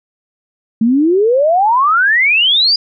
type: exponential sweep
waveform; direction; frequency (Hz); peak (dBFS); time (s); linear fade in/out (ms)
sine; up; 216.1 to 4951; -8; 0.81-2.76; 5
effects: none